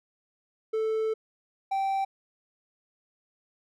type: tone pair in turn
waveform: triangle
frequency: 440 / 778.6 Hz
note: A4 / G5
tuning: 0 / -12 cents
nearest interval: minor seventh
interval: 988 cents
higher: second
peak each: -23 dBFS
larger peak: neither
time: 0.73-1.14 / 1.71-2.05 s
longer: first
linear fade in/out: 10 ms
effects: none